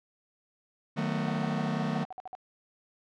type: chord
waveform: 45% pulse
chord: B dominant seventh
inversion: first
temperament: just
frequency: 154.34 / 185.21 / 222.2 / 246.9 Hz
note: D#3 / F#3 / A3 / B3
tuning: -14 / +2 / +17 / 0 cents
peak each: -33 / -35 / -33 / -37 dBFS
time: 0.96-2.05 s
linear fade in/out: 20 ms
type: tone bursts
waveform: sine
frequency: 748 Hz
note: F#5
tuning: 19 cents sharp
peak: -37 dBFS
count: 15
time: 1.28-2.351 s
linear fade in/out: 0 ms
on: 21 ms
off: 54 ms
effects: low-pass 4000 Hz 12 dB/octave